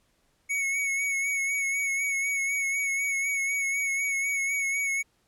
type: tone with vibrato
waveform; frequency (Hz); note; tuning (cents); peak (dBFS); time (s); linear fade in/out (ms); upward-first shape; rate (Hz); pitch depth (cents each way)
square; 2217; C#7; 0; -26; 0.49-5.03; 20; sine; 4; 34
effects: pink hiss -69 dBFS RMS until 5.27 s + low-pass 12000 Hz 12 dB/octave